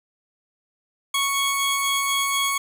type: tone pair together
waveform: 20% pulse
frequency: 1108.7 / 3322 Hz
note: C#6 / G#7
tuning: 0 / 0 cents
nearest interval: octave + perfect fifth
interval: 1900 cents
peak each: -17 / -21 dBFS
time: 1.14-2.58 s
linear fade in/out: 5 ms
effects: none